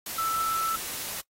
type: tone in noise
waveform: sine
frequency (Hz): 1323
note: E6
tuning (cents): +6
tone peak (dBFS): -25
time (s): 0.18-0.76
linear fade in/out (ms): 5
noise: white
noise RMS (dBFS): -35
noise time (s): 0.06-1.21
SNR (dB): +7
effects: noise-tail reverb RT60 0.1 s tail -22 dB re dry + AAC 48 kbps